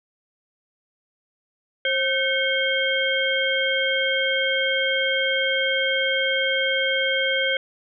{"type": "tone cluster", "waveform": "sine", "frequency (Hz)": [533, 1537, 2184, 3196], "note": ["C5", "G6", "C#7", "G7"], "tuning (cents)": [32, -35, -26, 33], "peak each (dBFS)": -25, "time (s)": [1.85, 7.57], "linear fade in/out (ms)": 2, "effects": []}